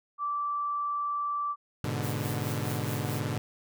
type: tone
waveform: sine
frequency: 1165 Hz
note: D6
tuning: 14 cents flat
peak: -28 dBFS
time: 0.18-1.56 s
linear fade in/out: 50 ms
type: chord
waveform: sawtooth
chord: G# diminished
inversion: none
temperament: equal with one note detuned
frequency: 103.83 / 122.83 / 146.83 Hz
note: G#2 / B2 / D3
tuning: 0 / -9 / 0 cents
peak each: -30 dBFS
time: 1.84-3.38 s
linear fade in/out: 0 ms
type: noise with tremolo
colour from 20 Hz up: blue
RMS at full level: -41 dBFS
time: 2.02-3.21 s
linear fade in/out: 20 ms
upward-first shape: sine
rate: 4.7 Hz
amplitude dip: 65%
effects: none